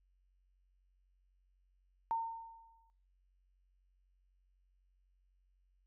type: tone with exponential decay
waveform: sine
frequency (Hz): 911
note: A#5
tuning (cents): -40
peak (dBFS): -30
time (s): 2.11-2.9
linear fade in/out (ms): 0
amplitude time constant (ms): 170
effects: noise-tail reverb RT60 0.6 s tail -24 dB re dry + added 46 Hz sine -70 dBFS peak until 5.86 s